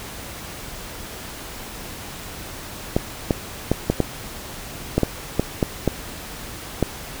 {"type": "clicks", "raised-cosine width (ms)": 2, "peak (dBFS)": -3, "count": 11, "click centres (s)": [2.965, 3.308, 3.716, 3.9, 4.003, 4.98, 5.033, 5.396, 5.628, 5.877, 6.827], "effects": ["pink hiss -35 dBFS RMS until 7.2 s"]}